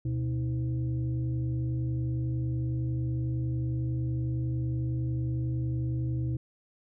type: tone with frequency modulation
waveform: sine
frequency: 123.47 Hz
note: B2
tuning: in tune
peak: -27 dBFS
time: 0.05-6.37 s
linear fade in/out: 5 ms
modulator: 196 Hz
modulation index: 0.62
effects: none